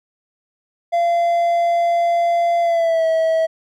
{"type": "tone with pitch glide", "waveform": "triangle", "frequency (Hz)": [686, 647.5], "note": ["F5", "E5"], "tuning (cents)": [-31, -31], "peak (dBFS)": -12, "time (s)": [0.92, 3.47], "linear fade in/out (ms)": 20, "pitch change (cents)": -100, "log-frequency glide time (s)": [2.61, 3.06], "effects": []}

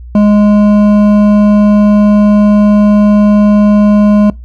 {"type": "tone with hard clipping", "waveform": "sine", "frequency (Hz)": 207.7, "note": "G#3", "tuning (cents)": 0, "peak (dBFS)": -5, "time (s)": [0.15, 4.3], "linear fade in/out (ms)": 2, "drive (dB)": 9, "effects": ["noise-tail reverb RT60 0.2 s tail -22 dB re dry", "added 60 Hz sine -25 dBFS peak until 4.44 s"]}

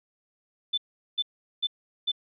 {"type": "tone bursts", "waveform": "sine", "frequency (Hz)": 3520, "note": "A7", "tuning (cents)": 0, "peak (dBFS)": -23, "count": 4, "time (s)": [0.73, 2.118], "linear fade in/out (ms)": 10, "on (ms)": 47, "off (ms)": 400, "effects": []}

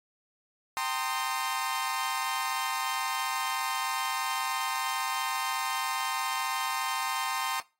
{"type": "chord", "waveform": "sawtooth", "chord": "C minor seventh", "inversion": "second", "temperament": "equal with one note detuned", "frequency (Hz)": [784, 912.1, 1046.5, 1244.5], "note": ["G5", "Bb5", "C6", "Eb6"], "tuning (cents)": [0, -38, 0, 0], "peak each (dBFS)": [-33, -30, -29, -34], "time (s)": [0.77, 7.6], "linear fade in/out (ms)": 0, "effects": ["noise-tail reverb RT60 0.3 s tail -21 dB re dry", "AAC 48 kbps"]}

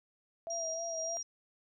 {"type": "tone with vibrato", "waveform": "sine", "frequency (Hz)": 660, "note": "E5", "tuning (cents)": 2, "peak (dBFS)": -37, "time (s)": [0.47, 1.17], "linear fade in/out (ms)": 0, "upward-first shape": "sine", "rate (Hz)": 3.3, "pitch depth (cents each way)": 48}
{"type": "tone with tremolo", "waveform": "sine", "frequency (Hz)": 5700, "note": "F8", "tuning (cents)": 34, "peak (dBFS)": -36, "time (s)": [0.5, 1.23], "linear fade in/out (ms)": 5, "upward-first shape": "square", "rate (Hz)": 2.1, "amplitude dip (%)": 30}
{"effects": []}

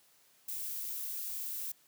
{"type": "noise", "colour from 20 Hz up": "violet", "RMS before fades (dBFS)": -39, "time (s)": [0.48, 1.72], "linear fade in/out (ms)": 5, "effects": ["white hiss -66 dBFS RMS until 1.87 s", "high-pass 100 Hz 12 dB/octave"]}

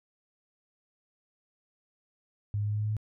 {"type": "tone with pitch steps", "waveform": "sine", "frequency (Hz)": [103.1, 103.82, 104.54, 105.27, 106, 106.74, 107.48], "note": ["G#2", "G#2", "G#2", "G#2", "G#2", "G#2", "A2"], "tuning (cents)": [-12, 0, 12, 24, 36, 48, -40], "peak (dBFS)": -27, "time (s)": [2.54, 2.967], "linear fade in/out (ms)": 0, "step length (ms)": 61, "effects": []}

